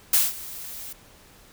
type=noise with ADSR envelope; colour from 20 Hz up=blue; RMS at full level=-17 dBFS; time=0.13-0.93 s; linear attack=5 ms; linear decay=190 ms; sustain=-20 dB; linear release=6 ms; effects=pink hiss -52 dBFS RMS until 1.52 s